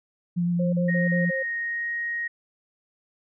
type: tone with vibrato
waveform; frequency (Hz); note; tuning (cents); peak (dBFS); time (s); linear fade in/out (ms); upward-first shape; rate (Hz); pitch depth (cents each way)
sine; 174; F3; -6; -21; 0.36-1.31; 20; sine; 9; 16
type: tone bursts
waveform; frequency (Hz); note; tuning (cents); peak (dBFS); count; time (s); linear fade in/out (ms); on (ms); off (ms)
sine; 532; C5; +29; -27; 5; 0.59-1.43; 10; 140; 35
type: tone with pitch glide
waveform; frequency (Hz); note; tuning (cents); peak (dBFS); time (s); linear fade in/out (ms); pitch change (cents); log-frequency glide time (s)
sine; 1864.7 to 1876.6; A#6 to A#6; 0 to +11; -26; 0.88-2.28; 10; +11; 1.59-1.91
effects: none